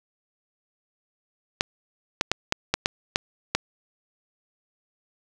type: clicks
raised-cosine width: 0.2 ms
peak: -3 dBFS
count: 8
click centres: 1.609 / 2.211 / 2.316 / 2.524 / 2.74 / 2.859 / 3.159 / 3.55 s
effects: none